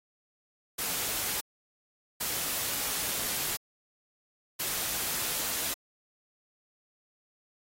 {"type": "noise bursts at uneven times", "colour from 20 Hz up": "white", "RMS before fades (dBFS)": -32, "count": 3, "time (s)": [[0.78, 1.41], [2.2, 3.57], [4.59, 5.74]], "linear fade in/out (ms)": 10, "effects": ["AAC 48 kbps"]}